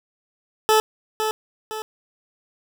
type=tone with echo; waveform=20% pulse; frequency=434.6 Hz; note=A4; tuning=21 cents flat; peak=-9 dBFS; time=0.69-0.8 s; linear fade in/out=0 ms; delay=510 ms; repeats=2; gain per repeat=-7 dB; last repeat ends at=1.82 s; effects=none